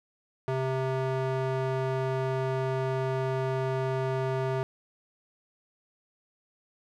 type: tone with band-pass filter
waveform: square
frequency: 131.6 Hz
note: C3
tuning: 10 cents sharp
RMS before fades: -29 dBFS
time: 0.48-4.63 s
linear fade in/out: 0 ms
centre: 580 Hz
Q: 0.72
effects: none